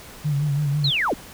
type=tone with vibrato; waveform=sine; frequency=145 Hz; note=D3; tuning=22 cents flat; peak=-19 dBFS; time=0.24-0.91 s; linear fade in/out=20 ms; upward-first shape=sine; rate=6 Hz; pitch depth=68 cents each way
type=linear sweep; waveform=sine; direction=down; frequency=4356 to 164.81 Hz; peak=-19 dBFS; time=0.84-1.14 s; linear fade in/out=5 ms
effects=pink hiss -42 dBFS RMS until 1.33 s